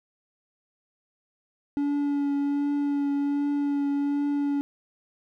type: tone with vibrato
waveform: triangle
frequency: 285.2 Hz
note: C#4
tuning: 49 cents sharp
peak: -21 dBFS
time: 1.77-4.61 s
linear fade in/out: 0 ms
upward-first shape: triangle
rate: 1.3 Hz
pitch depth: 17 cents each way
effects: none